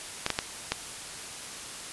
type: clicks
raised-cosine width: 0.2 ms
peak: -8 dBFS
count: 4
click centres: 0.264 / 0.303 / 0.389 / 0.72 s
effects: white hiss -40 dBFS RMS until 1.92 s + resampled to 24000 Hz